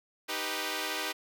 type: chord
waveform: 5% pulse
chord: Eb augmented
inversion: none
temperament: equal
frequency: 311.1 / 392 / 493.9 Hz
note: Eb4 / G4 / B4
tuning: 0 / 0 / 0 cents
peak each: -25 dBFS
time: 0.28-1.13 s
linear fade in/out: 20 ms
effects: none

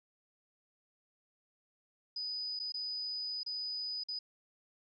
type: tone with dropouts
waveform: sine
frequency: 4978 Hz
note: D#8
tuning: in tune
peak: -36 dBFS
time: 2.16-4.19 s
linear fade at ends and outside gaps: 5 ms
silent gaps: 2.592-2.598 / 2.722-2.741 / 3.433-3.462 / 4.037-4.085 s
effects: none

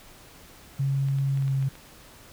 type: tone with pitch glide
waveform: sine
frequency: 137.1 to 135.21 Hz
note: C#3 to C#3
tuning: -19 to -43 cents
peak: -22 dBFS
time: 0.79-1.69 s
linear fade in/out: 10 ms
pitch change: -24 cents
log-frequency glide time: 1.37-1.54 s
type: clicks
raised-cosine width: 0.3 ms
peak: -30 dBFS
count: 7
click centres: 1.086 / 1.186 / 1.374 / 1.424 / 1.48 / 1.626 / 1.754 s
effects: pink hiss -50 dBFS RMS until 2.32 s

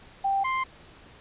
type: tone pair in turn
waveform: sine / 30% pulse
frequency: 785 / 1047.8 Hz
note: G5 / C6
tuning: +2 / +2 cents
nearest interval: perfect fourth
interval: 500 cents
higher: second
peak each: -22 dBFS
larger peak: neither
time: 0.24-0.44 / 0.44-0.64 s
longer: neither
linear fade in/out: 10 ms
effects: pink hiss -51 dBFS RMS until 1.2 s + resampled to 8000 Hz

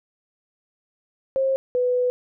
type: tone pair in turn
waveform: sine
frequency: 534 / 496.7 Hz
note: C5 / B4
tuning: +35 / +10 cents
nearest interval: minor second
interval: 125 cents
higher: first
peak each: -18 dBFS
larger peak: neither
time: 1.36-1.56 / 1.75-2.1 s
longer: second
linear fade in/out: 0 ms
effects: none

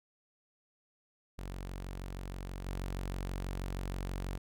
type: tone with level steps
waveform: sawtooth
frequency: 46.25 Hz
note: F#1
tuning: in tune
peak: -36 / -32 dBFS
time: 1.38-4.38 s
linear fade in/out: 10 ms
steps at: 2.66 s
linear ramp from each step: 10 ms
effects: none

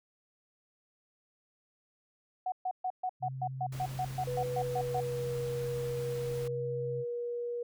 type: tone bursts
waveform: sine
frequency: 740 Hz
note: F#5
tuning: in tune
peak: -30 dBFS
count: 14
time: 2.46-5.004 s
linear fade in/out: 5 ms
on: 61 ms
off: 130 ms
type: tone with vibrato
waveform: sine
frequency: 131.7 Hz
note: C3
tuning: 12 cents sharp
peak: -37 dBFS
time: 3.2-7.05 s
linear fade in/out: 50 ms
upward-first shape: square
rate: 16 Hz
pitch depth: 9 cents each way
type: noise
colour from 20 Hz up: pink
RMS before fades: -48 dBFS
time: 3.72-6.48 s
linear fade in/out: 5 ms
type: tone with pitch glide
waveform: sine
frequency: 493.9 to 478.7 Hz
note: B4 to A#4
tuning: 0 to +46 cents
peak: -33 dBFS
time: 4.27-7.63 s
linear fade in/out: 5 ms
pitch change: -54 cents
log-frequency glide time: 4.51-5.36 s
effects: none

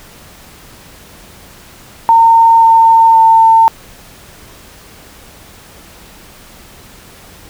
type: tone with pitch steps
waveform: sine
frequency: 913 / 906.7 / 900.4 Hz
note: A#5 / A#5 / A5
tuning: -36 / -48 / +40 cents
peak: -3 dBFS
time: 2.09-3.68 s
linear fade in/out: 0 ms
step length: 530 ms
effects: pink hiss -38 dBFS RMS until 7.49 s

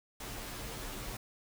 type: noise with comb filter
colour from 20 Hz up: pink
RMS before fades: -42 dBFS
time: 0.2-1.17 s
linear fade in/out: 5 ms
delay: 12 ms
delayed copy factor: -0.7
effects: none

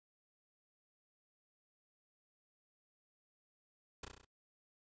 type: noise with echo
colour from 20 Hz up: pink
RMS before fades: -45 dBFS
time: 4.03-4.05 s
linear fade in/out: 5 ms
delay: 33 ms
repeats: 6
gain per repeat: -3 dB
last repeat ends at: 4.248 s
effects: noise-tail reverb RT60 0.1 s tail -23 dB re dry + resampled to 16000 Hz

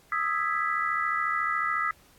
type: chord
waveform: sine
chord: E major seventh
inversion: third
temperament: equal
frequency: 1244.5 / 1318.5 / 1661.2 / 1975.5 Hz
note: D#6 / E6 / G#6 / B6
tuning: 0 / 0 / 0 / 0 cents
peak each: -29 / -30 / -35 / -30 dBFS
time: 0.12-1.91 s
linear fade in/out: 2 ms
effects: pink hiss -59 dBFS RMS until 2.18 s + AAC 64 kbps

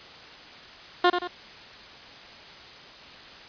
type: tone with echo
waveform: 15% pulse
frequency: 355.7 Hz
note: F4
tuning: 32 cents sharp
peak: -10 dBFS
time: 1.04-1.1 s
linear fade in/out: 5 ms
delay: 88 ms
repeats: 2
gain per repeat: -7 dB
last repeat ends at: 1.276 s
effects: white hiss -45 dBFS RMS until 3.48 s + resampled to 11025 Hz

